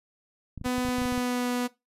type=clicks; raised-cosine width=5 ms; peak=-25 dBFS; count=11; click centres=0.577 / 0.614 / 0.662 / 0.782 / 0.851 / 0.887 / 0.984 / 1.018 / 1.056 / 1.124 / 1.178 s
type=tone with pitch glide; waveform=sawtooth; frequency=250 to 246 Hz; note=B3 to B3; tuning=+21 to -7 cents; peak=-22 dBFS; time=0.64-1.68 s; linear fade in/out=20 ms; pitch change=-28 cents; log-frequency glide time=0.84-1.5 s
effects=noise-tail reverb RT60 0.2 s tail -18 dB re dry + resampled to 32000 Hz